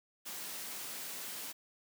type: high-pass noise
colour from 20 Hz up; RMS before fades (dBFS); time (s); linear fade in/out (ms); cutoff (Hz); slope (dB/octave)
white; -43; 0.25-1.53; 20; 150; 24
effects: none